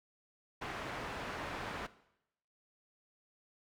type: low-pass noise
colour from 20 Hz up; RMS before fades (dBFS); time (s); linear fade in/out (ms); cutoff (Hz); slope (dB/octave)
white; -42; 0.61-1.87; 10; 1600; 12
effects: noise-tail reverb RT60 0.8 s tail -17 dB re dry